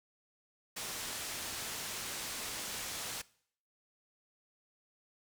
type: low-pass noise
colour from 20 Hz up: white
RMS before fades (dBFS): -41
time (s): 0.76-3.22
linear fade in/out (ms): 10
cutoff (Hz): 9200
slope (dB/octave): 12
effects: noise-tail reverb RT60 0.6 s tail -21 dB re dry